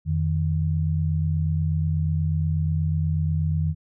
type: tone pair together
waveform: sine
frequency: 87.31 / 155.57 Hz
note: F2 / D#3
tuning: 0 / 0 cents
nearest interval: minor seventh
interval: 1000 cents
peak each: -23 dBFS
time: 0.05-3.75 s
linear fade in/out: 50 ms
effects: none